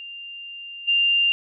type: tone with level steps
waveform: sine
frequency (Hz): 2792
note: F7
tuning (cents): -1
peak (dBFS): -34 / -16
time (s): 0-1.32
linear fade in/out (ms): 0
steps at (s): 0.87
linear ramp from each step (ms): 20
effects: none